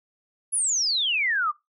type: exponential sweep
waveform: sine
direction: down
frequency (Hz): 10700 to 1152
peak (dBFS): -21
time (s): 0.52-1.52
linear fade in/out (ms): 20
effects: noise-tail reverb RT60 0.2 s tail -22 dB re dry